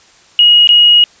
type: tone with dropouts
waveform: sine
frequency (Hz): 2889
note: F#7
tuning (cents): -42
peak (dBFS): -3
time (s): 0.39-1.04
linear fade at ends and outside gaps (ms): 1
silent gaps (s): 0.673-0.69
effects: white hiss -45 dBFS RMS until 1.2 s + resampled to 16000 Hz